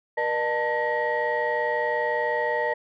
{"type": "tone cluster", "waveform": "sine", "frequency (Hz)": [478.4, 604, 889, 1897], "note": ["A#4", "D5", "A5", "A#6"], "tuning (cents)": [45, 48, 18, 30], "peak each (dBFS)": -27, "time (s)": [0.17, 2.74], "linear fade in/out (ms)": 10, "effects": ["tanh soft clip ceiling -16 dBFS"]}